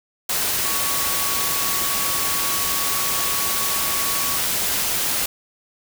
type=tone in noise; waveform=sine; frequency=1122 Hz; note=C#6; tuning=21 cents sharp; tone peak=-30 dBFS; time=0.65-4.38 s; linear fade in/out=5 ms; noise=white; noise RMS=-22 dBFS; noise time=0.29-5.26 s; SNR=-11 dB; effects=none